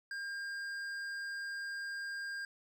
triangle tone with hard clipping, 1605 Hz, G6, 40 cents sharp, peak -40 dBFS, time 0.11-2.45 s, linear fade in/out 2 ms, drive 12 dB, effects none

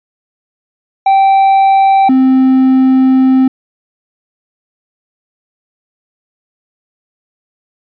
triangle tone pair in turn, 779 / 261.5 Hz, G5 / C4, -11 / -1 cents, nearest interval octave + perfect fifth, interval 1890 cents, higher first, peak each -3 dBFS, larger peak neither, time 1.06-2.09 / 2.09-3.48 s, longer second, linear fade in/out 5 ms, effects resampled to 11025 Hz

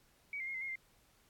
sine tone with pitch steps, 2263 / 2101 / 2147 / 2066 / 2148 / 2095 Hz, C#7 / C7 / C7 / C7 / C7 / C7, +35 / +7 / +44 / -22 / +45 / +2 cents, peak -38 dBFS, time 0.33-0.756 s, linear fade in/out 2 ms, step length 71 ms, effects pink hiss -69 dBFS RMS until 1.29 s + AAC 64 kbps

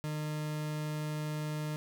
40% pulse tone, 152.1 Hz, D#3, 39 cents flat, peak -33 dBFS, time 0.04-1.76 s, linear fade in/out 0 ms, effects none

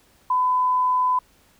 sine tone, 1006 Hz, B5, 32 cents sharp, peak -17 dBFS, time 0.3-1.19 s, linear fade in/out 5 ms, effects pink hiss -58 dBFS RMS until 1.59 s

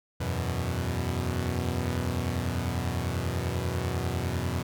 sawtooth chord, E suspended second, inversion none, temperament equal, 82.41 / 92.5 / 123.47 Hz, E2 / F#2 / B2, 0 / 0 / 0 cents, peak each -28 dBFS, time 0.2-4.63 s, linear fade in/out 10 ms, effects none

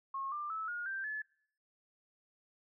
sine tone with pitch steps, 1085 / 1190.1 / 1305.3 / 1431.7 / 1570.3 / 1722.3 Hz, C#6 / D6 / E6 / F6 / G6 / A6, -37 / +23 / -17 / +43 / +3 / -37 cents, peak -36 dBFS, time 0.14-1.22 s, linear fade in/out 5 ms, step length 180 ms, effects noise-tail reverb RT60 0.7 s tail -25 dB re dry

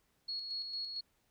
sine tone with tremolo, 4331 Hz, C#8, 41 cents flat, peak -36 dBFS, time 0.28-1.01 s, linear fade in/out 10 ms, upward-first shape square, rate 4.4 Hz, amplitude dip 40%, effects pink hiss -75 dBFS RMS until 1.3 s

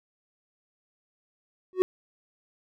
triangle tone with exponential growth, 370 Hz, F#4, in tune, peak -11 dBFS, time 1.73-1.82 s, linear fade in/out 0 ms, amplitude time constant 19 ms, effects none

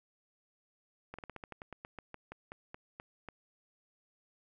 slowing click train, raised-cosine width 0.5 ms, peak -29 dBFS, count 17, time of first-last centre 1.14-3.287 s, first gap 46 ms, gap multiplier 1.13, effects none

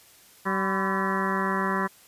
harmonic tone with a mistuned harmonic, 191.9 Hz, G3, 37 cents flat, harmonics 1 / 2 / 3 / 4 / 5 / 6 / 7 / 8 / 9 / 10, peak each -29 / -32 / -37 / -39 / -29 / -33 / -34 / -38 / -33 / -36 dBFS, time 0.45-1.88 s, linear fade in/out 20 ms, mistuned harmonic 5, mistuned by +79 cents, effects white hiss -54 dBFS RMS until 2.07 s + resampled to 32000 Hz

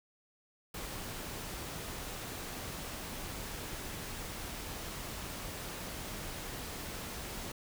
pink noise, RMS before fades -42 dBFS, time 0.74-7.52 s, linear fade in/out 5 ms, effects none

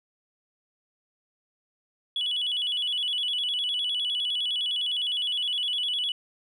sine tone with vibrato, 3160 Hz, G7, 13 cents sharp, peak -24 dBFS, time 2.16-6.12 s, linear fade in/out 2 ms, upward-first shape square, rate 9.8 Hz, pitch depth 110 cents each way, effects tanh soft clip ceiling -21 dBFS

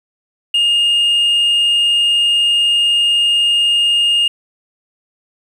sine tone, 2836 Hz, F7, 26 cents sharp, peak -8 dBFS, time 0.54-4.28 s, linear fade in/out 5 ms, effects tanh soft clip ceiling -9 dBFS + 7-bit

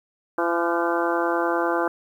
harmonic tone with a mistuned harmonic, 170 Hz, F3, 46 cents flat, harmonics 2 / 3 / 4 / 5 / 6 / 7 / 8 / 9, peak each -25 / -27 / -28 / -29 / -30 / -30 / -31 / -32 dBFS, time 0.38-1.88 s, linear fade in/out 2 ms, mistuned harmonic 8, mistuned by +46 cents, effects 9-bit

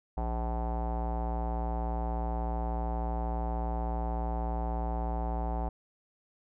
square tone with low-pass filter, 58.27 Hz, A#1, in tune, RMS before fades -32 dBFS, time 0.17-5.69 s, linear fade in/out 5 ms, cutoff 810 Hz, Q 6.1, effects none

